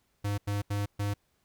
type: tone bursts at uneven times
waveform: square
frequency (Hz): 101.9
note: G#2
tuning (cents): -32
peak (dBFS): -29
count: 4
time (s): 0.24-0.38 / 0.47-0.62 / 0.7-0.86 / 0.99-1.14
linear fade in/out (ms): 10
effects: pink hiss -73 dBFS RMS until 1.44 s